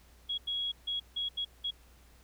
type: tone bursts at uneven times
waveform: sine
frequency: 3322 Hz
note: G#7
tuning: in tune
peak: -31 dBFS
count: 6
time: 0.29-0.38 / 0.47-0.72 / 0.87-1 / 1.16-1.29 / 1.37-1.45 / 1.64-1.71 s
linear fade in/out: 10 ms
effects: added 60 Hz sine -58 dBFS peak until 2.23 s + pink hiss -63 dBFS RMS until 2.23 s